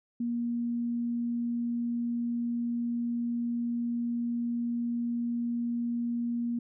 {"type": "tone", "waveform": "sine", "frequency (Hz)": 237, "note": "A#3", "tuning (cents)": 29, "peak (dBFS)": -28, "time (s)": [0.2, 6.59], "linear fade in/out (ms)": 5, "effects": []}